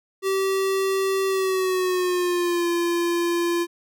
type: tone with pitch glide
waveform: square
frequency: 385.9 to 343.8 Hz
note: G4 to F4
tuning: -27 to -27 cents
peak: -21 dBFS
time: 0.22-3.67 s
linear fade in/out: 50 ms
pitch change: -200 cents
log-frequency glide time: 1.27-2.68 s
effects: none